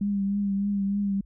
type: tone with vibrato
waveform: sine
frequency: 200 Hz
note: G3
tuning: 35 cents sharp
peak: -23 dBFS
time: 0.01-1.21 s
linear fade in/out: 5 ms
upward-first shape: triangle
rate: 3.3 Hz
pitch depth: 37 cents each way
effects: added 50 Hz sine -49 dBFS peak until 1.25 s

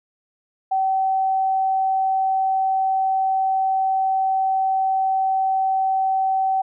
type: tone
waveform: sine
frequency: 766 Hz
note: G5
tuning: 40 cents flat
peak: -17 dBFS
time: 0.71-6.62 s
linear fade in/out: 10 ms
effects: none

